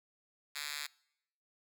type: tone with high-pass filter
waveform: 5% pulse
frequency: 146.8 Hz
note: D3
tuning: in tune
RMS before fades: -41 dBFS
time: 0.55-0.87 s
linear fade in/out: 10 ms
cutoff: 2700 Hz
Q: 1.6
effects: noise-tail reverb RT60 0.8 s tail -25 dB re dry